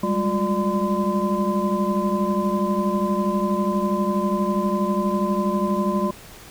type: tone cluster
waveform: sine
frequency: 194.9 / 207.2 / 356.6 / 593 / 1022 Hz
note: G3 / G#3 / F4 / D5 / C6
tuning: -10 / -4 / +36 / +17 / -41 cents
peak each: -24 / -24 / -27 / -28 / -26 dBFS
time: 0.03-6.11 s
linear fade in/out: 5 ms
effects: pink hiss -43 dBFS RMS until 6.5 s